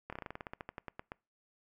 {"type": "slowing click train", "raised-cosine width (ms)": 0.5, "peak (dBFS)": -26, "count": 17, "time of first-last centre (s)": [0.1, 1.119], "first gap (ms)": 26, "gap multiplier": 1.11, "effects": ["noise-tail reverb RT60 0.3 s tail -25 dB re dry"]}